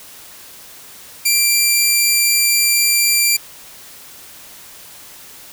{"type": "tone", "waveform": "10% pulse", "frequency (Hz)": 2363, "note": "D7", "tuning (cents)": 10, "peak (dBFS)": -3, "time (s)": [1.25, 3.37], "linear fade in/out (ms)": 10, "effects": ["white hiss -39 dBFS RMS until 5.52 s"]}